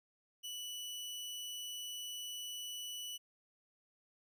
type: tone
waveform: sawtooth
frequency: 2960 Hz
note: F#7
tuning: in tune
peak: -39 dBFS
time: 0.43-3.18 s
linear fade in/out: 20 ms
effects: none